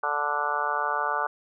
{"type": "harmonic tone", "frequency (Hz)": 146.83, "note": "D3", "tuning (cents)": 0, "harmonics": [3, 4, 5, 6, 7, 8, 9, 10], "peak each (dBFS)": [-38, -35, -34, -30, -36, -29, -35, -31], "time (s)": [0.03, 1.27], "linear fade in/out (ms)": 5, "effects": []}